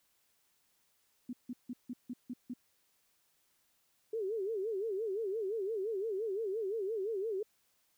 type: tone bursts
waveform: sine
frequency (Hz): 246.9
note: B3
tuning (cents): 0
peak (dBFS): -37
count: 7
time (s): 1.29-2.537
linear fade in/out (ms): 5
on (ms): 41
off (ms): 160
type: tone with vibrato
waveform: sine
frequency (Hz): 415.3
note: G#4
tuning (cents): 0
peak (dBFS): -33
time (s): 4.13-7.43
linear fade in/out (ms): 5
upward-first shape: sine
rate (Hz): 5.8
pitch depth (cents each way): 180
effects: white hiss -74 dBFS RMS until 7.97 s